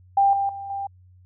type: tone with level steps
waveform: sine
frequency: 793 Hz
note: G5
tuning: 20 cents sharp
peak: -14 / -20 / -31 / -26 dBFS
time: 0.17-0.87 s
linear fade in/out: 5 ms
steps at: 0.33 / 0.49 / 0.7 s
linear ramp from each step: 2 ms
effects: added 91 Hz sine -49 dBFS peak until 1.25 s